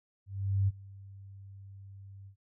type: tone with ADSR envelope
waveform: sine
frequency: 98 Hz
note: G2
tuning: in tune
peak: -23 dBFS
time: 0.26-2.36 s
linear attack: 420 ms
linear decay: 30 ms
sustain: -23 dB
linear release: 90 ms
effects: none